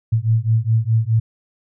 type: beating tone pair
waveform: sine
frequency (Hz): 110 / 114.8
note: A2 / A#2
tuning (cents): 0 / -26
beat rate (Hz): 4.8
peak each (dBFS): -17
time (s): 0.12-1.2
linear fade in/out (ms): 10
effects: none